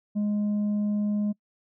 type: tone with tanh clipping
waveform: sine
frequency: 207.7 Hz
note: G#3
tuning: in tune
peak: -24 dBFS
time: 0.15-1.33 s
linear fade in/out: 20 ms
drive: 3 dB
effects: noise-tail reverb RT60 0.1 s tail -25 dB re dry